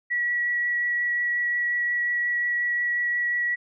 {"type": "tone with vibrato", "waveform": "sine", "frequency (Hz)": 1931, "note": "B6", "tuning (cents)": -39, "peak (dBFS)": -22, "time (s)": [0.1, 3.56], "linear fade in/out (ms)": 20, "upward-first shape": "triangle", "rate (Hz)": 5.6, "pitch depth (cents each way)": 9, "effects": []}